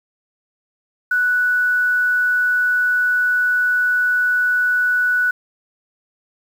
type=tone with quantisation; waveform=sine; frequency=1480 Hz; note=F#6; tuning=in tune; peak=-14 dBFS; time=1.11-5.31 s; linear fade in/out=5 ms; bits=7; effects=none